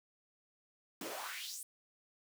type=noise with high-pass filter sweep; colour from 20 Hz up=pink; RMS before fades=-44 dBFS; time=1.01-1.63 s; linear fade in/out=2 ms; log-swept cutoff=260 to 10000 Hz; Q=3.3; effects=none